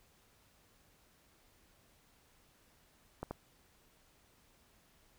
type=clicks; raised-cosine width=1 ms; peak=-25 dBFS; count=2; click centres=3.23 / 3.31 s; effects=pink hiss -68 dBFS RMS until 5.18 s